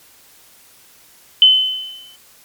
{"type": "tone with exponential decay", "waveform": "sine", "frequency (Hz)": 3043, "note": "F#7", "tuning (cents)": 48, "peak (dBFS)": -3, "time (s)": [1.42, 2.16], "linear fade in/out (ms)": 1, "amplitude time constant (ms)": 160, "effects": ["white hiss -48 dBFS RMS until 2.44 s", "MP3 96 kbps"]}